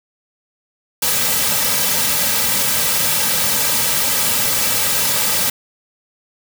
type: noise with comb filter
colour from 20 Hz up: white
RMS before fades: -17 dBFS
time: 1.02-5.5 s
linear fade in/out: 5 ms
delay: 2.8 ms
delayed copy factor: -0.75
effects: none